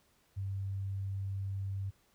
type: tone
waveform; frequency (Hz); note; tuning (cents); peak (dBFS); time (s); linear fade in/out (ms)
sine; 97.6; G2; -7; -34; 0.36-1.91; 20
effects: pink hiss -70 dBFS RMS until 2.14 s